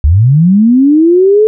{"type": "linear sweep", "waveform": "sine", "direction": "up", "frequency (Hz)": [65.41, 440], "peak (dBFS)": -3, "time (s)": [0.04, 1.47], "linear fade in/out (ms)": 0, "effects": []}